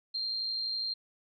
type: tone with amplitude modulation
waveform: sine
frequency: 4186 Hz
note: C8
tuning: in tune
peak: -29 dBFS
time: 0.14-0.94 s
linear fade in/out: 10 ms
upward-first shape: sine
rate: 112 Hz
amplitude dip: 45%
effects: none